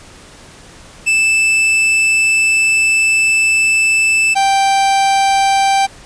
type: tone pair in turn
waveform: 45% pulse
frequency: 2637 / 784 Hz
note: E7 / G5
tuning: 0 / 0 cents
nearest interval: octave + major sixth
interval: 2100 cents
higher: first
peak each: -10 dBFS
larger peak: neither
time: 1.06-4.35 / 4.35-5.87 s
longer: first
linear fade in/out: 20 ms
effects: pink hiss -39 dBFS RMS until 6.05 s + resampled to 22050 Hz